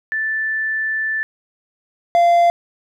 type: tone pair in turn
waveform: sine / triangle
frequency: 1760 / 690 Hz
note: A6 / F5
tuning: 0 / -21 cents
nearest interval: octave + major third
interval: 1621 cents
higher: first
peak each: -18 / -8 dBFS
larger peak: second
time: 0.12-1.23 / 2.15-2.5 s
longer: first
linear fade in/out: 0 ms
effects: none